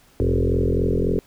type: tone with frequency modulation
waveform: sine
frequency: 174.61 Hz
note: F3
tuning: in tune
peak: -17 dBFS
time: 0.2-1.19 s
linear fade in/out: 0 ms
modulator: 43.7 Hz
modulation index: 6.7
effects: pink hiss -55 dBFS RMS until 1.26 s